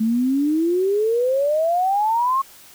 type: exponential sweep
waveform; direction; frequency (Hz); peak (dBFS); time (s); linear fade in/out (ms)
sine; up; 216.1 to 1100; -16; 0-2.42; 10
effects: white hiss -46 dBFS RMS until 2.74 s